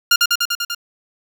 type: tone with echo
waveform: 15% pulse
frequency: 1405 Hz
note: F6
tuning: 10 cents sharp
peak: -3 dBFS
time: 0.11-0.16 s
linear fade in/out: 5 ms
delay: 98 ms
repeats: 6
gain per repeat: -2 dB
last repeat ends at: 0.748 s
effects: none